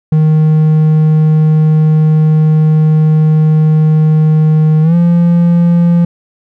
triangle tone with pitch glide, 155.56 to 171.61 Hz, D#3 to F3, 0 to -30 cents, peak -3 dBFS, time 0.12-6.05 s, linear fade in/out 5 ms, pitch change +170 cents, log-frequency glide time 4.82-4.95 s, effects none

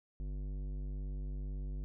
sine tone with tanh clipping, 49 Hz, G1, in tune, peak -39 dBFS, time 0.2-1.84 s, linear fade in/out 0 ms, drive 14 dB, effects none

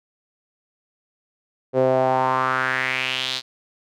sawtooth tone with band-pass filter sweep, 130 Hz, C3, 11 cents flat, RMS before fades -21 dBFS, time 1.73-3.42 s, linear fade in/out 50 ms, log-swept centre 470 to 4200 Hz, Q 3.7, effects none

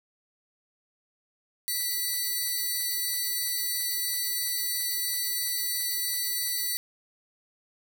5% pulse tone pair together, 1971 / 4497 Hz, B6 / C#8, -4 / +24 cents, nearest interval octave + major second, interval 1428 cents, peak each -22 dBFS, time 1.68-6.77 s, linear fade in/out 0 ms, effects none

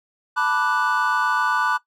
triangle chord, B minor seventh, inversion third, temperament equal, 880 / 987.8 / 1174.7 / 1480 Hz, A5 / B5 / D6 / F#6, 0 / 0 / 0 / 0 cents, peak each -25 / -23 / -22 / -20 dBFS, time 0.36-1.78 s, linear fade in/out 20 ms, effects noise-tail reverb RT60 0.1 s tail -17 dB re dry

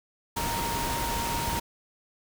sine tone in noise, 932.3 Hz, A#5, in tune, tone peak -31 dBFS, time 0.36-1.6 s, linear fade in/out 10 ms, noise pink, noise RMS -31 dBFS, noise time 0.36-1.6 s, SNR -3 dB, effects none

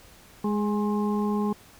harmonic tone with a mistuned harmonic, 207.7 Hz, G#3, in tune, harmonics 1 / 2 / 4 / 5, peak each -24 / -30 / -35 / -35 dBFS, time 0.44-1.53 s, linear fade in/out 5 ms, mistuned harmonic 5, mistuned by +37 cents, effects pink hiss -52 dBFS RMS until 1.79 s

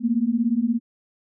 sine beating tone pair, 224 / 241 Hz, A3 / B3, +31 / -42 cents, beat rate 17 Hz, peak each -22 / -21 dBFS, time 0-0.8 s, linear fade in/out 50 ms, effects none

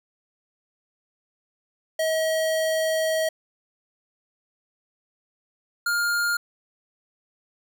square tone pair in turn, 638 / 1410.1 Hz, D#5 / F6, +43 / +16 cents, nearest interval octave + major second, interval 1373 cents, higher second, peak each -22 dBFS, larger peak neither, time 1.99-3.29 / 5.86-6.37 s, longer first, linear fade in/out 5 ms, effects none

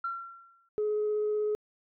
sine tone with exponential decay, 1365 Hz, F6, 40 cents flat, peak -28 dBFS, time 0.04-0.69 s, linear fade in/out 5 ms, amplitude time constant 140 ms
sine tone with vibrato, 422.8 Hz, G#4, 31 cents sharp, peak -25 dBFS, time 0.78-1.55 s, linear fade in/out 0 ms, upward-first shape triangle, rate 16 Hz, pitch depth 8 cents each way
effects tanh soft clip ceiling -23 dBFS

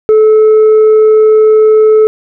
triangle tone with tanh clipping, 433.4 Hz, A4, 26 cents flat, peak -3 dBFS, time 0.09-2.07 s, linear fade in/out 0 ms, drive 7 dB, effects none

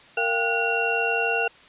sine tone cluster, 461.1 / 694 / 784 / 1455 / 2746 Hz, A#4 / F5 / G5 / F#6 / F7, -19 / -11 / 0 / -29 / -30 cents, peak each -27 / -30 / -30 / -27 / -25 dBFS, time 0.17-1.48 s, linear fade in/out 5 ms, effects white hiss -50 dBFS RMS until 1.68 s + resampled to 8000 Hz

